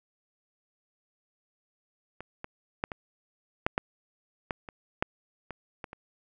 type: clicks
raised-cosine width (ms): 0.5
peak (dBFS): -25 / -22 / -13 / -21 / -9 / -11 / -15 / -26 / -10 / -23 / -22 / -27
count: 12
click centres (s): 2.206 / 2.444 / 2.839 / 2.918 / 3.665 / 3.779 / 4.508 / 4.688 / 5.025 / 5.507 / 5.842 / 5.931
effects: none